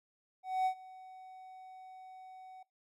triangle tone with ADSR envelope, 750 Hz, F#5, 23 cents sharp, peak -25 dBFS, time 0.43-2.63 s, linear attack 230 ms, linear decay 82 ms, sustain -22 dB, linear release 6 ms, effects noise-tail reverb RT60 0.2 s tail -22 dB re dry

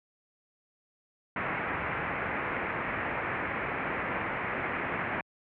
white low-pass noise, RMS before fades -33 dBFS, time 1.36-5.21 s, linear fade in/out 2 ms, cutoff 2300 Hz, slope 48 dB/octave, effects high-pass 60 Hz 12 dB/octave

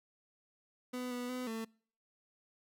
30% pulse tone with pitch steps, 249.9 / 245.9 / 252.2 / 224.3 Hz, B3 / B3 / B3 / A3, +21 / -7 / +36 / +34 cents, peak -35 dBFS, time 0.93-1.65 s, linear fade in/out 10 ms, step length 180 ms, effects noise-tail reverb RT60 0.5 s tail -26 dB re dry

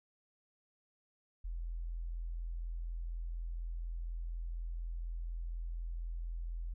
sine tone, 42.07 Hz, E1, 36 cents sharp, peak -37 dBFS, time 1.44-6.74 s, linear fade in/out 10 ms, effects none

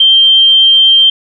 sine tone, 3152 Hz, G7, 9 cents sharp, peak -3 dBFS, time 0-1.1 s, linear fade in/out 5 ms, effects none

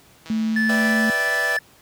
click train, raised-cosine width 0.2 ms, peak -22 dBFS, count 104, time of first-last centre 0.26-0.896 s, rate 162 Hz
sine tone with pitch glide, 220 to 221.9 Hz, A3 to A3, 0 to +15 cents, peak -19 dBFS, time 0.3-1.1 s, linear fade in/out 0 ms, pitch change +15 cents, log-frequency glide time 0.44-0.66 s
triangle tone, 1745 Hz, A6, 15 cents flat, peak -18 dBFS, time 0.56-1.59 s, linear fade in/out 5 ms
sawtooth chord, E minor seventh, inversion second, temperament equal, 493.9 / 587.3 / 659.3 / 784 Hz, B4 / D5 / E5 / G5, 0 / 0 / 0 / 0 cents, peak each -27 / -26 / -26 / -29 dBFS, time 0.69-1.57 s, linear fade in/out 5 ms
effects pink hiss -52 dBFS RMS until 1.81 s + high-pass 60 Hz 12 dB/octave

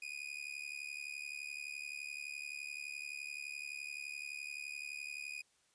40% pulse tone with amplitude modulation, 2472 Hz, D#7, 12 cents flat, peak -38 dBFS, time 0.02-5.42 s, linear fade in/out 5 ms, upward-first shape sine, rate 71.7 Hz, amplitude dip 90%, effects white hiss -73 dBFS RMS until 5.74 s + resampled to 22050 Hz

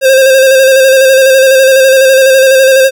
square tone with vibrato, 530 Hz, C5, 22 cents sharp, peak -3 dBFS, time 0.01-2.91 s, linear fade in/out 50 ms, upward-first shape square, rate 12 Hz, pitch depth 27 cents each way, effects none

